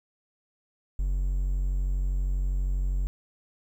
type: tone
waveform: triangle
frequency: 46.25 Hz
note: F#1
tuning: in tune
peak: -22 dBFS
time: 0.99-3.07 s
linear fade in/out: 0 ms
effects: 10-bit